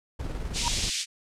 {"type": "noise with tremolo", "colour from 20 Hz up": "brown", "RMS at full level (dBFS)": -31, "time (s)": [0.19, 0.9], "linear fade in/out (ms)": 10, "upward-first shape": "square", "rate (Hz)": 19, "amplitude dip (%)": 35}
{"type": "band-pass noise", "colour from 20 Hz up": "white", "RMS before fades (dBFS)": -30, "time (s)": [0.53, 1.06], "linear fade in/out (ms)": 50, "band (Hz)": [2400, 7300], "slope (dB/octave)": 24}
{"type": "tone with exponential growth", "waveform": "sine", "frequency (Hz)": 947, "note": "A#5", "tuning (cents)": 27, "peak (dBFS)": -22, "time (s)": [0.58, 0.68], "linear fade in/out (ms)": 0, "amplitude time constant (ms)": 21}
{"effects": ["low-pass 11000 Hz 12 dB/octave"]}